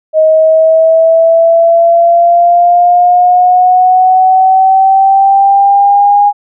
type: exponential sweep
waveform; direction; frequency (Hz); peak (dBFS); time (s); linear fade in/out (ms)
sine; up; 627 to 821; -3; 0.13-6.33; 50
effects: none